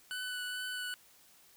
25% pulse tone with vibrato, 1492 Hz, F#6, 14 cents sharp, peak -33 dBFS, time 0.11-0.94 s, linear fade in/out 0 ms, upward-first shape triangle, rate 2.3 Hz, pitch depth 15 cents each way, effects white hiss -62 dBFS RMS until 1.56 s

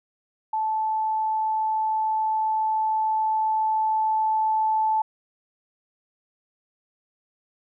sine tone with level ramp, 873 Hz, A5, 14 cents flat, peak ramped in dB -22 to -19 dBFS, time 0.53-5.02 s, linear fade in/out 5 ms, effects none

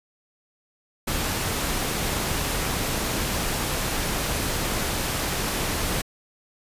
pink noise, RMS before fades -26 dBFS, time 1.07-6.02 s, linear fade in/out 10 ms, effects resampled to 32000 Hz

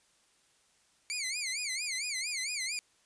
15% pulse tone with vibrato, 2239 Hz, C#7, 17 cents sharp, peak -26 dBFS, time 1.1-2.79 s, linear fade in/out 0 ms, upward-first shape sine, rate 4.4 Hz, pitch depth 180 cents each way, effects white hiss -68 dBFS RMS until 3.05 s + resampled to 22050 Hz

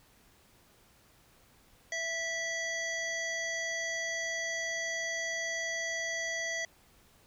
harmonic tone with a mistuned harmonic, 663 Hz, E5, 10 cents sharp, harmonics 1 / 3 / 5 / 7 / 9 / 10, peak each -40 / -34 / -45 / -47 / -41 / -48 dBFS, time 1.92-6.65 s, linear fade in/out 2 ms, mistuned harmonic 3, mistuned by -23 cents, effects pink hiss -63 dBFS RMS until 7.26 s

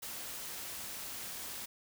white noise, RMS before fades -43 dBFS, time 0.02-1.66 s, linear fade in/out 10 ms, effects none

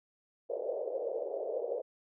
white band-pass noise, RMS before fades -36 dBFS, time 0.49-1.82 s, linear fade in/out 20 ms, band 440 to 580 Hz, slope 48 dB/octave, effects none

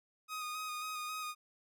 sawtooth tone with vibrato, 1244.5 Hz, D#6, in tune, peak -35 dBFS, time 0.28-1.35 s, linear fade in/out 50 ms, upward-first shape square, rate 3.7 Hz, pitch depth 19 cents each way, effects none

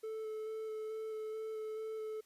triangle tone with vibrato, 436.7 Hz, A4, 13 cents flat, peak -37 dBFS, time 0.03-2.21 s, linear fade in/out 10 ms, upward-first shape square, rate 2.3 Hz, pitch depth 10 cents each way, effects white hiss -70 dBFS RMS until 2.25 s + resampled to 32000 Hz

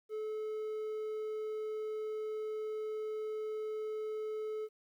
triangle tone, 431.7 Hz, A4, 33 cents flat, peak -34 dBFS, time 0.09-4.69 s, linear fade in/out 50 ms, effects 12-bit

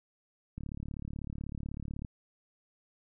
click train, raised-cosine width 5 ms, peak -27 dBFS, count 54, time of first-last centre 0.58-2.048 s, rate 36.1 Hz, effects none

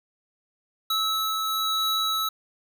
square tone pair together, 1300 / 3899 Hz, E6 / B7, -24 / -23 cents, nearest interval octave + perfect fifth, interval 1901 cents, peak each -27 dBFS, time 0.9-2.29 s, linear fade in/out 5 ms, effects none

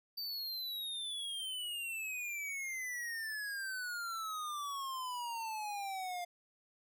square exponential sweep, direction down, 4642 to 698.5 Hz, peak -39 dBFS, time 0.17-6.25 s, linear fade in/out 10 ms, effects none

